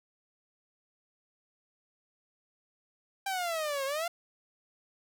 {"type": "exponential two-way sweep", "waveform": "sawtooth", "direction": "down then up", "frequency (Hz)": [794, 532, 705], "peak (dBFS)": -27, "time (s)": [3.26, 4.08], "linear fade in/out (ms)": 5, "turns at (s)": 3.85, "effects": []}